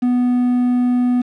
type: tone with quantisation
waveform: triangle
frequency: 246.9 Hz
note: B3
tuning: in tune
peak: -11 dBFS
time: 0.02-1.22 s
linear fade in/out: 10 ms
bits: 6
effects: low-pass 3000 Hz 12 dB/octave